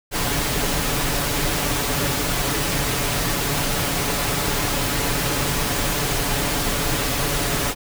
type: noise with comb filter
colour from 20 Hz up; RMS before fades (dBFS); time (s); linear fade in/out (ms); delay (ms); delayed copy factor
pink; -22; 0.11-7.75; 50; 7; +0.5
effects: none